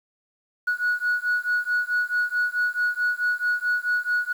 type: beating tone pair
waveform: sine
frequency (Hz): 1460 / 1464.6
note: F#6 / F#6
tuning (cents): -24 / -18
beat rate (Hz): 4.6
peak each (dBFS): -23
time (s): 0.67-4.33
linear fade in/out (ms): 10
effects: tanh soft clip ceiling -17 dBFS + 8-bit